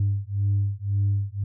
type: beating tone pair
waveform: sine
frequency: 99.3 / 101.2 Hz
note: G2 / G#2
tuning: +23 / -44 cents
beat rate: 1.9 Hz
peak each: -23 dBFS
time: 0-1.44 s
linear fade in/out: 5 ms
effects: tanh soft clip ceiling -16 dBFS